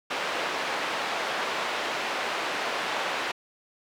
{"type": "band-pass noise", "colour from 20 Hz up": "pink", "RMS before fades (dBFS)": -30, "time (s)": [0.1, 3.32], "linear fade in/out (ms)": 10, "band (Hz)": [560, 3200], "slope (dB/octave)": 12, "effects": []}